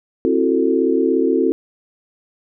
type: chord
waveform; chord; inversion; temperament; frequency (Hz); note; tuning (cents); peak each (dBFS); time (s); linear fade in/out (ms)
sine; F# half-diminished seventh; second; just; 266.4 / 333 / 370 / 444; C4 / E4 / F#4 / A4; +31 / +18 / 0 / +16; -19; 0.25-1.52; 0
effects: none